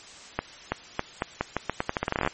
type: accelerating click train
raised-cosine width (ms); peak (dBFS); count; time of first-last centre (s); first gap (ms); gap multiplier
0.5; -9; 20; 0.39-2.275; 330; 0.83
effects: white hiss -46 dBFS RMS until 2.33 s + MP3 32 kbps